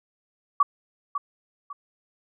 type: tone with echo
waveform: sine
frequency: 1141 Hz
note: C#6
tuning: 50 cents sharp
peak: -14 dBFS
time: 0.6-0.63 s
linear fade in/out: 5 ms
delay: 550 ms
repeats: 2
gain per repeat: -10 dB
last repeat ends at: 1.73 s
effects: none